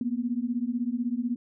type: beating tone pair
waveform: sine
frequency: 233.1 / 249.1 Hz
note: A#3 / B3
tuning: 0 / +15 cents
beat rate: 16 Hz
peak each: -29 dBFS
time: 0.01-1.36 s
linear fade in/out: 2 ms
effects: none